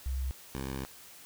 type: tone pair in turn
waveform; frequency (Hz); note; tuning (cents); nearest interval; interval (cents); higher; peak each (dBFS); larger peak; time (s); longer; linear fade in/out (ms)
sine / 10% pulse; 65.41 / 66.75; C2 / C2; 0 / +35; unison; 35; second; -30 / -27; second; 0.06-0.31 / 0.55-0.85; second; 0
effects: white hiss -52 dBFS RMS until 1.25 s